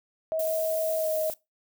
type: tone with pitch glide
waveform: sine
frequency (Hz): 639 to 628.4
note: D#5 to D#5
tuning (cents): +46 to +17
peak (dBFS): -25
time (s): 0.32-1.3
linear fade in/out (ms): 0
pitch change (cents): -29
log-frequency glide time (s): 0.99-1.09
type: noise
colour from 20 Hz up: violet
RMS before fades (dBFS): -36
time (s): 0.39-1.34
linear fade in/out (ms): 5
effects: noise-tail reverb RT60 0.2 s tail -20 dB re dry